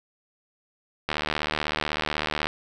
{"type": "click train", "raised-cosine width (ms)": 0.3, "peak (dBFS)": -9, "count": 106, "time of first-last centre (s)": [1.09, 2.47], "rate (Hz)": 76.1, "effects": []}